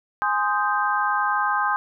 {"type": "chord", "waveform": "sine", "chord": "Ab major seventh", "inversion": "none", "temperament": "equal with one note detuned", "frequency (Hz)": [830.6, 1041.7, 1244.5, 1568], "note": ["Ab5", "C6", "Eb6", "G6"], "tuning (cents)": [0, -8, 0, 0], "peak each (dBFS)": -25, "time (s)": [0.22, 1.76], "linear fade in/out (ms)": 0, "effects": []}